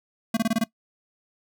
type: tone bursts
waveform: square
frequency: 224.7 Hz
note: A3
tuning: 37 cents sharp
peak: -20 dBFS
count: 6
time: 0.34-0.64 s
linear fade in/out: 5 ms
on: 30 ms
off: 24 ms
effects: noise-tail reverb RT60 0.1 s tail -20 dB re dry